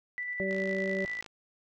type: tone with tremolo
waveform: sine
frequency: 1975.5 Hz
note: B6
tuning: in tune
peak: -32 dBFS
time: 0.18-1.21 s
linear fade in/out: 0 ms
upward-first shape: square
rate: 9.9 Hz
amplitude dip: 25%
type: harmonic tone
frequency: 192.3 Hz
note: G3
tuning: 33 cents flat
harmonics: 1 / 2 / 3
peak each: -34 / -34 / -34 dBFS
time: 0.4-1.05 s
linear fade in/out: 0 ms
type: click train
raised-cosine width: 0.2 ms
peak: -29 dBFS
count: 42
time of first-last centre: 0.51-1.262 s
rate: 54.5 Hz
effects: none